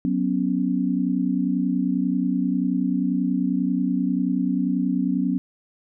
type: chord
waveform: sine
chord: F# suspended fourth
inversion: none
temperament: equal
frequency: 185 / 246.9 / 277.2 Hz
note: F#3 / B3 / C#4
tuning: 0 / 0 / 0 cents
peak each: -24 dBFS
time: 0.05-5.38 s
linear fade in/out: 0 ms
effects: none